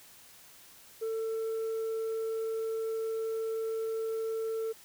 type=tone; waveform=sine; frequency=446.8 Hz; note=A4; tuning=27 cents sharp; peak=-28 dBFS; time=1.01-4.73 s; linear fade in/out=20 ms; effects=tanh soft clip ceiling -30 dBFS + white hiss -55 dBFS RMS until 4.84 s